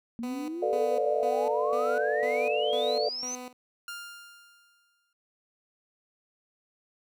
sine exponential sweep, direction up, 227.2 to 6280 Hz, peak -32 dBFS, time 0.19-3.35 s, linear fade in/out 0 ms
15% pulse tone with tremolo, 250 Hz, B3, 21 cents sharp, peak -32 dBFS, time 0.23-3.53 s, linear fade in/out 2 ms, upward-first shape square, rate 2 Hz, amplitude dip 80%
sine chord, B half-diminished seventh, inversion third, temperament just, 444.5 / 493.9 / 592.7 / 711.2 Hz, A4 / B4 / D5 / F5, +18 / 0 / +16 / +31 cents, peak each -29 / -33 / -29 / -32 dBFS, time 0.62-3.09 s, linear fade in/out 5 ms
sawtooth tone with exponential decay, 1400 Hz, F6, 4 cents sharp, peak -32 dBFS, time 3.88-5.13 s, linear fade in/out 2 ms, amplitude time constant 270 ms
effects none

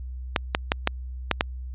clicks, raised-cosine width 0.3 ms, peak -3 dBFS, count 6, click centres 0.362 / 0.549 / 0.719 / 0.874 / 1.313 / 1.409 s, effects added 63 Hz sine -32 dBFS peak until 1.74 s + resampled to 8000 Hz

